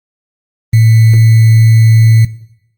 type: tone with sample-and-hold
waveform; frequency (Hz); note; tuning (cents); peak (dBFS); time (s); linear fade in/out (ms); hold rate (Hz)
sine; 112.2; A2; +34; -3; 0.73-2.25; 5; 2100
effects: noise-tail reverb RT60 0.8 s tail -18 dB re dry + Opus 24 kbps